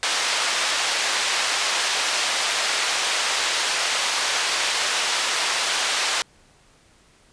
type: band-pass noise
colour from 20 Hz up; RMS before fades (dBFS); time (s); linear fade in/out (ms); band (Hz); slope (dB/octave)
white; -23; 0.03-6.22; 0; 620 to 5000; 12
effects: pink hiss -56 dBFS RMS until 7.32 s + resampled to 22050 Hz